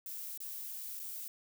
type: noise with dropouts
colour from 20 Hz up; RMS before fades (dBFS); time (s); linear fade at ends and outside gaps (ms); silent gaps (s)
violet; -43; 0.06-1.28; 1; 0.376-0.403 / 0.994-0.999
effects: none